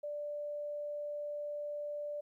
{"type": "tone", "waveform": "sine", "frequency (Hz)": 588, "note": "D5", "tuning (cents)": 2, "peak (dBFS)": -37, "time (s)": [0.03, 2.21], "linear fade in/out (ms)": 10, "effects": ["13-bit"]}